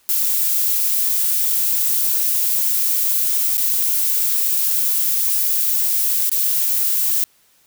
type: noise with dropouts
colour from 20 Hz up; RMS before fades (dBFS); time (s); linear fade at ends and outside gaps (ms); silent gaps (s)
violet; -18; 0.09-7.24; 0; 1.091-1.095 / 3.571-3.579 / 6.295-6.316
effects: white hiss -57 dBFS RMS until 7.66 s